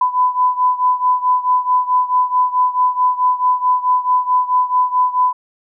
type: beating tone pair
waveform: sine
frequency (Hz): 1000 / 1004.6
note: B5 / B5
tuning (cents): +21 / +29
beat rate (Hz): 4.6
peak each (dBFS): -14 / -17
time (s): 0.01-5.33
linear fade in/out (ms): 5
effects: none